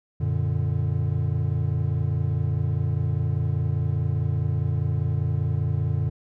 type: chord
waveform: triangle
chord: Gb augmented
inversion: none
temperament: equal with one note detuned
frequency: 91.65 / 116.54 / 146.83 Hz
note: Gb2 / Bb2 / D3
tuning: -16 / 0 / 0 cents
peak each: -24 dBFS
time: 0.2-6.1 s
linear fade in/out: 10 ms
effects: none